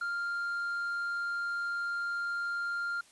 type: tone with tanh clipping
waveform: sine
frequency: 1396.9 Hz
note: F6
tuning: in tune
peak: -32 dBFS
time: 0.01-3.01 s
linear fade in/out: 5 ms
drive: 3 dB
effects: white hiss -60 dBFS RMS until 3.11 s + resampled to 24000 Hz